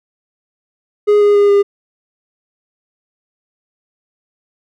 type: tone with pitch steps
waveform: triangle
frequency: 415.3 / 411.2 / 407.2 / 403.2 Hz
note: G#4 / G#4 / G#4 / G4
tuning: 0 / -17 / -34 / +49 cents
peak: -5 dBFS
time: 1.07-1.63 s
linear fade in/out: 20 ms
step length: 140 ms
effects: none